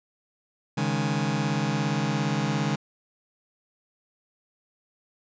sawtooth chord, C# suspended second, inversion none, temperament just, 138.59 / 155.92 / 207.9 Hz, C#3 / D#3 / G#3, 0 / +4 / +2 cents, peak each -24 dBFS, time 0.77-2.76 s, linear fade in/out 10 ms, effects resampled to 16000 Hz

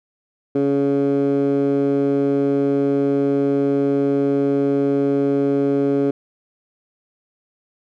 15% pulse tone with band-pass filter, 140 Hz, C#3, 18 cents sharp, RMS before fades -18 dBFS, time 0.55-6.11 s, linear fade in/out 5 ms, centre 350 Hz, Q 2.6, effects none

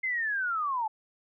sine linear sweep, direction down, 2100 to 840 Hz, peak -27 dBFS, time 0.03-0.88 s, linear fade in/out 10 ms, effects none

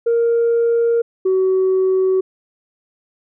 sine tone pair in turn, 466.2 / 376.7 Hz, A#4 / F#4, 0 / +31 cents, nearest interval major third, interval 369 cents, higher first, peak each -11 dBFS, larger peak neither, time 0.06-1.02 / 1.25-2.21 s, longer neither, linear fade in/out 10 ms, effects tanh soft clip ceiling -10 dBFS

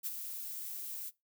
violet noise with ADSR envelope, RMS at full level -35 dBFS, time 0.03-1.11 s, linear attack 33 ms, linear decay 33 ms, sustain -7 dB, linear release 32 ms, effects noise-tail reverb RT60 0.2 s tail -20 dB re dry

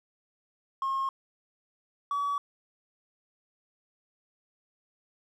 triangle tone pair in turn, 1077 / 1138.5 Hz, C6 / C#6, +50 / +46 cents, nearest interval minor second, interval 96 cents, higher second, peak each -24 dBFS, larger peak neither, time 0.82-1.09 / 2.11-2.38 s, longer neither, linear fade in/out 2 ms, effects tanh soft clip ceiling -23 dBFS

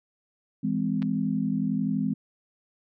sine chord, E augmented, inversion none, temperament just, 164.81 / 206 / 257.5 Hz, E3 / G#3 / B#3, 0 / -14 / -28 cents, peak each -30 / -27 / -28 dBFS, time 0.63-2.14 s, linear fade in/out 10 ms
clicks, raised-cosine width 0.3 ms, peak -26 dBFS, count 2, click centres 1.021 / 1.027 s
effects none

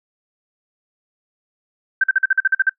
sine tone bursts, 1555 Hz, G6, 14 cents flat, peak -11 dBFS, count 10, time 2.01-2.695 s, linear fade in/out 5 ms, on 28 ms, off 45 ms, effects noise-tail reverb RT60 0.1 s tail -21 dB re dry

